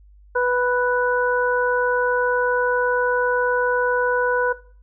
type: harmonic tone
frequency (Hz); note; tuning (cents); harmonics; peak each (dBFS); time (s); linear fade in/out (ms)
493.9; B4; 0; 1 / 2 / 3; -19 / -24 / -22; 0.35-4.53; 10
effects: noise-tail reverb RT60 0.4 s tail -17 dB re dry + added 50 Hz sine -46 dBFS peak until 4.82 s